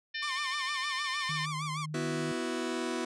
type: harmonic tone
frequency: 600 Hz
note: D5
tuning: 37 cents sharp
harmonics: 3 / 4 / 5 / 6 / 7 / 8 / 9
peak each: -36 / -42 / -43 / -42 / -45 / -51 / -44 dBFS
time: 0.14-1.46 s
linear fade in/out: 10 ms
type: tone with vibrato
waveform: sawtooth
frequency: 1108.7 Hz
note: C#6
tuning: in tune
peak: -31 dBFS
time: 0.22-1.86 s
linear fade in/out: 10 ms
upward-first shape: sine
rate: 6.5 Hz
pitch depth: 130 cents each way
type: tone with pitch glide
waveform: sine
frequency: 153.3 to 154.9 Hz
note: D#3 to D#3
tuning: -25 to -7 cents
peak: -36 dBFS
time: 1.29-2.32 s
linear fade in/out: 5 ms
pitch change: +18 cents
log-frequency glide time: 2.03-2.2 s
type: chord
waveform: sawtooth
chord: B suspended fourth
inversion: none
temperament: just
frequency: 246.9 / 329.3 / 370.4 Hz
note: B3 / E4 / F#4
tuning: 0 / -2 / +2 cents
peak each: -32 dBFS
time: 1.94-3.05 s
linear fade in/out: 5 ms
effects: resampled to 22050 Hz